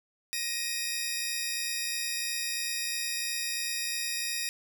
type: tone cluster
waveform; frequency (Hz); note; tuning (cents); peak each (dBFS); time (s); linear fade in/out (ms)
15% pulse; 1881 / 2439 / 2527 / 5580; A#6 / D#7 / D#7 / F8; +15 / -35 / +26 / -2; -30; 0.33-4.49; 0
effects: none